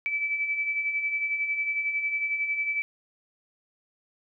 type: beating tone pair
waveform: sine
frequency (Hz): 2300 / 2311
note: D7 / D7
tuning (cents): -37 / -28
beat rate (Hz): 11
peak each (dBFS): -35 / -26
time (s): 0.06-2.82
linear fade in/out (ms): 0
effects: none